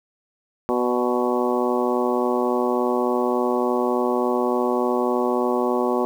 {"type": "harmonic tone with a mistuned harmonic", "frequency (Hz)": 123.47, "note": "B2", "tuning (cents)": 0, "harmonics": [2, 3, 4, 5, 6, 7, 8, 9], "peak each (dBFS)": [-25, -23, -26, -28, -30, -29, -32, -30], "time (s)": [0.69, 6.05], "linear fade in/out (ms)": 0, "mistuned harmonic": 5, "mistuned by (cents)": -31, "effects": ["8-bit"]}